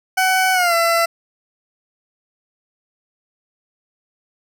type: tone with pitch glide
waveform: 20% pulse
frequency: 751 to 672.9 Hz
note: F#5 to E5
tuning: +26 to +35 cents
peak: -9 dBFS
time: 0.17-1.06 s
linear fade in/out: 10 ms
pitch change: -191 cents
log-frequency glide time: 0.53-0.74 s
effects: none